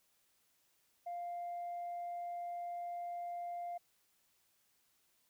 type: tone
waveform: sine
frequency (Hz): 698.5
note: F5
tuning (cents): 0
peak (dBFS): -38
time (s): 1.06-3.78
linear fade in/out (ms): 10
effects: tanh soft clip ceiling -37 dBFS + white hiss -75 dBFS RMS until 5.29 s